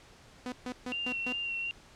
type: tone bursts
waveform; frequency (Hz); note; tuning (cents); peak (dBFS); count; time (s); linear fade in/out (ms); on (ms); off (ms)
sawtooth; 250; B3; +21; -31; 5; 0.46-1.325; 0; 61; 140
type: tone with vibrato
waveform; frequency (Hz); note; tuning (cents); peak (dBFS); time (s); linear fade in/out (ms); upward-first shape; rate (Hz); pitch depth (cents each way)
sine; 2758; F7; -22; -32; 0.92-1.71; 0; sine; 2.7; 25
effects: pink hiss -56 dBFS RMS until 1.95 s + low-pass 7000 Hz 12 dB/octave